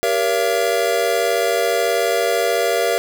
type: chord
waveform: square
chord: G diminished seventh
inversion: none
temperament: just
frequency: 392 / 470.4 / 564.5 / 677.4 Hz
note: G4 / Bb4 / Db5 / Fb5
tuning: 0 / +16 / +31 / +47 cents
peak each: -25 / -21 / -24 / -21 dBFS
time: 0.03-2.98 s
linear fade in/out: 0 ms
effects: 7-bit